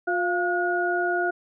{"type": "tone cluster", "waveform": "sine", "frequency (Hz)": [356.3, 696, 1447], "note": ["F4", "F5", "F#6"], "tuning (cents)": [35, -6, -39], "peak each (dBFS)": -26, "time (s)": [0.07, 1.31], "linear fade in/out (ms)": 10, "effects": []}